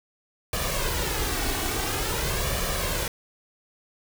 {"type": "noise with flanger", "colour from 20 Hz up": "pink", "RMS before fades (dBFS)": -27, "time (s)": [0.53, 3.08], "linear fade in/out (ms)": 2, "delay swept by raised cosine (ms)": [1.7, 2.7], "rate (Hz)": 0.48, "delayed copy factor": 0.6, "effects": []}